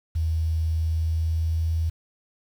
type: tone with pitch glide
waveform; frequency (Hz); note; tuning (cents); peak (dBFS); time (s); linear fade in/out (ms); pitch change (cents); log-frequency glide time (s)
sine; 80.5 to 81.44; E2 to E2; -41 to -20; -21; 0.15-1.9; 10; +21; 0.67-1.73
effects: 8-bit